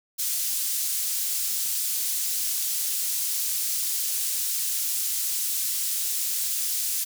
pink high-pass noise, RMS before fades -27 dBFS, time 0.18-7.05 s, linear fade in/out 20 ms, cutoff 6700 Hz, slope 12 dB/octave, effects none

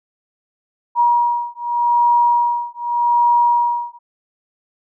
sine beating tone pair, 954 / 954.84 Hz, A#5 / A#5, +40 / +41 cents, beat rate 0.84 Hz, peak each -16 dBFS, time 0.95-3.99 s, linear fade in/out 50 ms, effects none

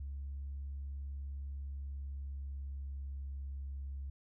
sine tone with pitch glide, 69.5 to 68.7 Hz, C#2 to C#2, +5 to -15 cents, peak -38 dBFS, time 0-4.1 s, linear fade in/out 5 ms, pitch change -20 cents, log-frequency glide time 1.43-3.25 s, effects tanh soft clip ceiling -36 dBFS

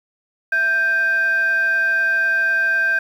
sine tone with frequency modulation, 1572 Hz, G6, 4 cents sharp, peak -14 dBFS, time 0.52-2.99 s, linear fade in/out 5 ms, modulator 908 Hz, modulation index 0.27, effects tanh soft clip ceiling -10 dBFS + 8-bit

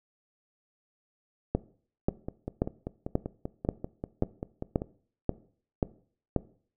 two click trains, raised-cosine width 2 ms, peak -20 / -11 dBFS, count 15 / 10, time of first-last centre 2.09-4.819 / 1.55-6.363 s, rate 5.13 / 1.87 Hz, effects noise-tail reverb RT60 0.5 s tail -19 dB re dry

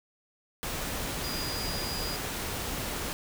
sine tone in noise, 4882 Hz, D#8, 34 cents flat, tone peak -36 dBFS, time 1.24-2.16 s, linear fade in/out 0 ms, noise pink, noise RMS -34 dBFS, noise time 0.63-3.13 s, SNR -5 dB, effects none

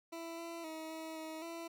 20% pulse tone with pitch steps, 332.3 / 335.5 / 317.8 / 320.4 / 317.2 / 334 Hz, E4 / E4 / D#4 / E4 / D#4 / E4, +14 / +31 / +37 / -49 / +33 / +23 cents, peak -38 dBFS, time 0.12-1.68 s, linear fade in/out 10 ms, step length 260 ms, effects none

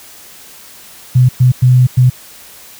sine tone bursts at uneven times, 126.2 Hz, B2, 38 cents sharp, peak -4 dBFS, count 4, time 1.15-1.29 / 1.4-1.52 / 1.62-1.87 / 1.97-2.1 s, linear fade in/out 10 ms, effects white hiss -37 dBFS RMS until 2.79 s

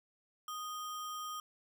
sine tone with sample-and-hold, 1240 Hz, D#6, 6 cents flat, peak -39 dBFS, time 0.48-1.4 s, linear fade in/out 2 ms, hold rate 4410 Hz, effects none

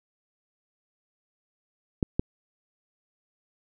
clicks, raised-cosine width 3 ms, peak -10 dBFS, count 2, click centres 2.028 / 2.195 s, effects none

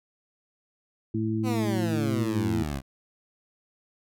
harmonic tone, 110 Hz, A2, in tune, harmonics 1 / 2 / 3, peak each -29 / -29 / -29 dBFS, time 1.14-2.63 s, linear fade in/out 5 ms
15% pulse exponential sweep, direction down, 261.6 to 65 Hz, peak -23 dBFS, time 1.43-2.82 s, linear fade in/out 50 ms
effects none

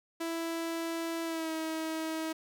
sawtooth tone with pitch glide, 331 to 319.5 Hz, E4 to D#4, +7 to +46 cents, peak -29 dBFS, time 0.2-2.33 s, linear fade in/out 10 ms, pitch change -61 cents, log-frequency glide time 1.24-1.52 s, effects none

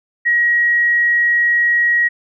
sine tone, 1900 Hz, A#6, 33 cents sharp, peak -11 dBFS, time 0.25-2.09 s, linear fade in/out 20 ms, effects none

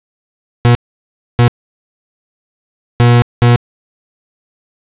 40% pulse tone bursts at uneven times, 120.2 Hz, B2, 46 cents flat, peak -4 dBFS, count 4, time 0.65-0.75 / 1.39-1.48 / 3-3.22 / 3.42-3.56 s, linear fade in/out 0 ms, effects resampled to 8000 Hz + 7-bit

